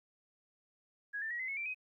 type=tone with pitch steps; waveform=sine; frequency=1661.2 / 1780.4 / 1908.2 / 2045 / 2192 / 2349 / 2518 Hz; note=G#6 / A6 / A#6 / C7 / C#7 / D7 / D#7; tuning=0 / +20 / +40 / -40 / -20 / 0 / +20 cents; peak=-36 dBFS; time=1.13-1.746 s; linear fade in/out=20 ms; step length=88 ms; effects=13-bit